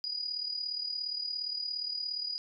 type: tone with amplitude modulation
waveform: sine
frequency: 4909 Hz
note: D#8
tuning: 24 cents flat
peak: -30 dBFS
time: 0.04-2.38 s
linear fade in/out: 0 ms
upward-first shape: sine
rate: 37.2 Hz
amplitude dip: 65%
effects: none